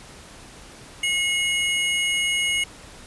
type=tone pair together; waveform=square; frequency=2170 / 2897 Hz; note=C#7 / F#7; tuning=-37 / -37 cents; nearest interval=perfect fourth; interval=500 cents; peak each=-24 / -24 dBFS; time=1.03-2.64 s; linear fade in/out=5 ms; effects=pink hiss -44 dBFS RMS until 3.06 s + resampled to 24000 Hz